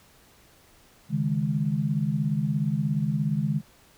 sine chord, C# suspended second, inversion none, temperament equal, 138.59 / 155.56 / 207.7 Hz, C#3 / D#3 / G#3, 0 / 0 / 0 cents, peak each -28 / -26 / -28 dBFS, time 1.09-3.62 s, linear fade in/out 50 ms, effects pink hiss -57 dBFS RMS until 3.97 s

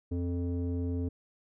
square tone with low-pass filter, 87.31 Hz, F2, in tune, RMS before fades -32 dBFS, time 0.11-1.09 s, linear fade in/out 10 ms, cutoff 350 Hz, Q 7.4, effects none

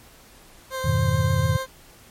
20% pulse tone with vibrato, 523.3 Hz, C5, in tune, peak -22 dBFS, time 0.7-1.67 s, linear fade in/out 50 ms, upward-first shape triangle, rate 6.9 Hz, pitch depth 17 cents each way
sine chord, F half-diminished seventh, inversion none, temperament equal, 87.31 / 103.83 / 123.47 / 155.56 Hz, F2 / Ab2 / Cb3 / Eb3, 0 / 0 / 0 / 0 cents, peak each -24 dBFS, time 0.84-1.57 s, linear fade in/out 10 ms
effects pink hiss -50 dBFS RMS until 2.1 s + MP3 64 kbps

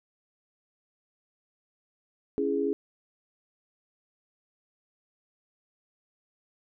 sine chord, C# minor, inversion none, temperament just, 277.2 / 332.6 / 415.8 Hz, C#4 / E4 / G#4, 0 / +16 / +2 cents, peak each -30 / -32 / -27 dBFS, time 2.38-2.73 s, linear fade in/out 0 ms, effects none

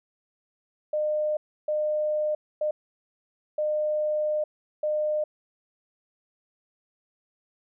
sine tone bursts at uneven times, 607 Hz, D#5, 43 cents flat, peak -23 dBFS, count 5, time 0.93-1.37 / 1.68-2.35 / 2.61-2.71 / 3.58-4.44 / 4.83-5.24 s, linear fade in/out 5 ms, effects none

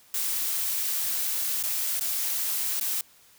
blue noise with dropouts, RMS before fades -28 dBFS, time 0.14-3.01 s, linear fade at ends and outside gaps 2 ms, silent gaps 1.628-1.636 / 1.996-2.009 / 2.799-2.81 s, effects white hiss -57 dBFS RMS until 3.38 s

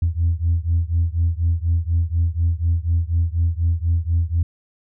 sine beating tone pair, 82.41 / 86.51 Hz, E2 / F2, 0 / -16 cents, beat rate 4.1 Hz, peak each -18 / -19 dBFS, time 0.02-4.43 s, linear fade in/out 5 ms, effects tanh soft clip ceiling -11 dBFS

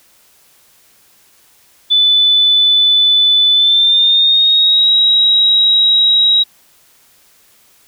sine tone with pitch glide, 3495 to 3833 Hz, A7 to A#7, -12 to +47 cents, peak -7 dBFS, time 1.9-6.44 s, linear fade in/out 20 ms, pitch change +159 cents, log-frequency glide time 3.52-4.88 s, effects white hiss -50 dBFS RMS until 7.87 s

